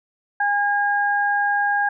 sine tone pair together, 816 / 1625.9 Hz, G#5 / G#6, -31 / -37 cents, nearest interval octave, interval 1194 cents, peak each -20 dBFS, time 0.4-1.89 s, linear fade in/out 5 ms, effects none

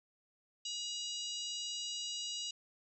harmonic tone, 961 Hz, B5, 48 cents flat, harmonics 3 / 4 / 5 / 6 / 7 / 8, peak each -42 / -44 / -46 / -48 / -49 / -50 dBFS, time 0.65-2.51 s, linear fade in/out 5 ms, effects none

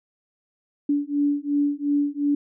sine beating tone pair, 286.9 / 289.7 Hz, D4 / D4, -40 / -24 cents, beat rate 2.8 Hz, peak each -23 dBFS, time 0.89-2.35 s, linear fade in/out 5 ms, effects none

